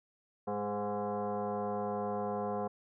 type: tone with frequency modulation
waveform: sine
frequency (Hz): 103.83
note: G#2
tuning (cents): 0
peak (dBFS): -32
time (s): 0.47-2.68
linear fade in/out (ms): 10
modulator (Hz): 310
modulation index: 2.7
effects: none